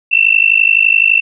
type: tone with amplitude modulation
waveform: sine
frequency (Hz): 2688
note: E7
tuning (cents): +33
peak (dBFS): -3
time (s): 0.11-1.21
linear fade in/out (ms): 20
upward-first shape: sine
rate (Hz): 51.8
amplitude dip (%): 95
effects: none